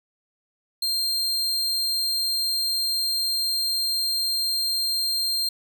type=tone; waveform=40% pulse; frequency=4186 Hz; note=C8; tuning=in tune; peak=-21 dBFS; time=0.82-5.49 s; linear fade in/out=5 ms; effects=none